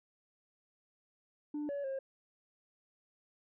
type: tone with pitch steps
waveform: sine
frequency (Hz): 296.3 / 567 / 537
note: D4 / C#5 / C5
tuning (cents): +15 / +39 / +45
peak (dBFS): -33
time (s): 1.54-1.99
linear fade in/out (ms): 5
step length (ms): 150
effects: tanh soft clip ceiling -34 dBFS